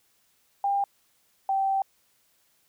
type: tone pair in turn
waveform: sine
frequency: 799 / 777.6 Hz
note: G5 / G5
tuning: +33 / -14 cents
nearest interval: unison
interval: 47 cents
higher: first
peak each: -22 dBFS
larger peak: neither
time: 0.64-0.84 / 1.49-1.82 s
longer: second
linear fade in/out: 2 ms
effects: white hiss -67 dBFS RMS until 2.68 s